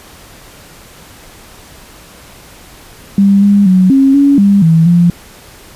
sine tone with pitch steps, 198.4 / 202 / 185.3 / 270.5 / 281.2 / 200.1 / 162.9 / 173 Hz, G3 / G#3 / F#3 / C#4 / C#4 / G3 / E3 / F3, +21 / -48 / +3 / -42 / +25 / +36 / -20 / -16 cents, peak -4 dBFS, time 3.18-5.1 s, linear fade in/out 2 ms, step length 240 ms, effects pink hiss -37 dBFS RMS until 5.75 s + resampled to 32000 Hz

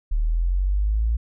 sine linear sweep, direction up, 36.71 to 57.6 Hz, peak -18 dBFS, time 0.11-1.17 s, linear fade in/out 10 ms, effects none

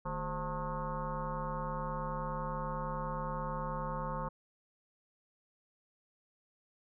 sine tone with frequency modulation, 523.3 Hz, C5, in tune, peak -34 dBFS, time 0.05-4.29 s, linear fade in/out 10 ms, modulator 186 Hz, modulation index 3.7, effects none

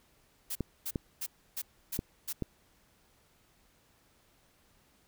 blue noise bursts, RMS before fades -36 dBFS, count 6, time 0.5-2.33 s, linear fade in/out 10 ms, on 55 ms, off 300 ms
clicks, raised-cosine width 3 ms, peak -19 dBFS, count 4, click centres 0.607 / 0.958 / 1.991 / 2.423 s
effects pink hiss -67 dBFS RMS until 5.07 s

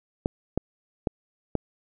clicks, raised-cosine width 2 ms, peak -10 dBFS, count 4, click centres 0.259 / 0.576 / 1.072 / 1.553 s, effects none

